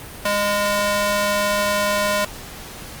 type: tone with high-pass filter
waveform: square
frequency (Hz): 204.8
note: G#3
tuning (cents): -24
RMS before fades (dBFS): -20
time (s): 0.25-2.25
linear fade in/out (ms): 5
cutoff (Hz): 620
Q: 0.93
effects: pink hiss -36 dBFS RMS until 3 s + Opus 32 kbps